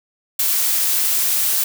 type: noise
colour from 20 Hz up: blue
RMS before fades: -18 dBFS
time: 0.39-1.64 s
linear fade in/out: 5 ms
effects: none